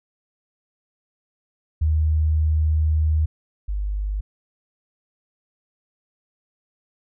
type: tone pair in turn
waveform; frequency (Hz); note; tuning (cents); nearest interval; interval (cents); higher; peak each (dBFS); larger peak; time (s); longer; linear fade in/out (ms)
sine; 77.78 / 50.4; D#2 / G1; 0 / +49; minor sixth; 751; first; -16 / -22; first; 1.81-3.26 / 3.68-4.21; first; 10
effects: none